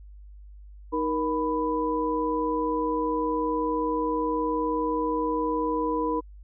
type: tone cluster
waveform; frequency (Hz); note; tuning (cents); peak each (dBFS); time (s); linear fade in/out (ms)
sine; 311.8 / 472.7 / 993; D#4 / A#4 / B5; +4 / +24 / +9; -28; 0.92-6.21; 20
effects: added 50 Hz sine -43 dBFS peak until 6.43 s